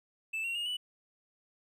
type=tone with pitch steps; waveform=triangle; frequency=2637 / 2741 / 2849 / 2962 Hz; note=E7 / F7 / F7 / F#7; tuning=0 / -33 / +34 / +1 cents; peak=-31 dBFS; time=0.33-0.77 s; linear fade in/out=10 ms; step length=110 ms; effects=none